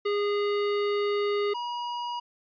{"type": "tone pair in turn", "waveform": "square", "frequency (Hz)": [410, 961.2], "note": ["G#4", "B5"], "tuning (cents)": [-22, -47], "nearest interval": "octave + minor third", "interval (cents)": 1475, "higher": "second", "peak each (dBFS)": [-25, -31], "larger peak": "first", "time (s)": [[0.05, 1.54], [1.54, 2.2]], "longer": "first", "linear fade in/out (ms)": 10, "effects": ["resampled to 11025 Hz"]}